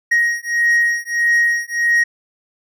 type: beating tone pair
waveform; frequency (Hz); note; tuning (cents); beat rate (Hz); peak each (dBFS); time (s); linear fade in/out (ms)
triangle; 1881 / 1882.6; A#6 / A#6; +15 / +17; 1.6; -15; 0.11-2.04; 10
effects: none